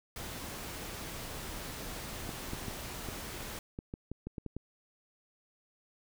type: noise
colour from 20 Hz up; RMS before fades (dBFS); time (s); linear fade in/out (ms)
pink; -42; 0.16-3.59; 2
type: clicks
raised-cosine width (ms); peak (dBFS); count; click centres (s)
3; -26; 11; 2.292 / 2.534 / 2.683 / 3.087 / 3.789 / 3.939 / 4.116 / 4.27 / 4.382 / 4.463 / 4.566
effects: none